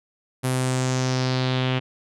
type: tone with low-pass filter sweep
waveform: sawtooth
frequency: 128.8 Hz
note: C3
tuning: 27 cents flat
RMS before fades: -23 dBFS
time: 0.43-1.8 s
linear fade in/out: 20 ms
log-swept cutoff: 11000 to 2900 Hz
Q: 3.1
effects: none

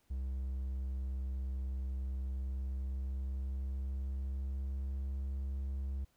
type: tone with pitch glide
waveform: triangle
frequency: 65.5 to 67.58 Hz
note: C2 to C#2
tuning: +2 to -43 cents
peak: -33 dBFS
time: 0.1-6.05 s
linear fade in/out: 10 ms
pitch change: +55 cents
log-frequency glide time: 2.23-5.12 s
effects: pink hiss -74 dBFS RMS until 6.16 s

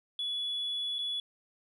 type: tone with dropouts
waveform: sine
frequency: 3409 Hz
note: G#7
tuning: 45 cents sharp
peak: -30 dBFS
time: 0.19-1.2 s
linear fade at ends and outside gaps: 2 ms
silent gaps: 0.985-0.989 s
effects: tanh soft clip ceiling -28 dBFS

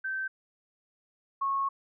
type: tone pair in turn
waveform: sine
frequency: 1550 / 1096 Hz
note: G6 / C#6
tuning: -20 / -20 cents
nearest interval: tritone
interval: 600 cents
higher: first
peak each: -30 / -26 dBFS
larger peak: second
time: 0.04-0.28 / 1.41-1.69 s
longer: second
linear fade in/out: 10 ms
effects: none

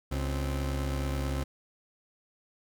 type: tone pair together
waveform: 30% pulse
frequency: 69.3 / 261.6 Hz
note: C#2 / C4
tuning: 0 / 0 cents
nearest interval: octave + major seventh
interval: 2300 cents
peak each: -27 / -35 dBFS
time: 0.11-1.44 s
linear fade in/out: 10 ms
effects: none

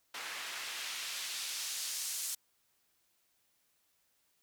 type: noise with band-pass filter sweep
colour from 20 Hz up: white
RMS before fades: -40 dBFS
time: 0.14-2.35 s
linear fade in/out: 5 ms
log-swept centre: 1600 to 8000 Hz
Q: 0.85
effects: white hiss -75 dBFS RMS until 4.42 s

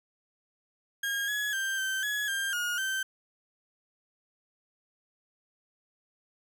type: tone with pitch steps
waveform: 35% pulse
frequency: 1626 / 1685 / 1575 / 1552 / 1685 / 1593 / 1435 / 1552 Hz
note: G#6 / G#6 / G6 / G6 / G#6 / G6 / F6 / G6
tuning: -37 / +25 / +8 / -18 / +25 / +27 / +47 / -18 cents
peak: -27 dBFS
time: 1.03-3.03 s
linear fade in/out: 5 ms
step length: 250 ms
effects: none

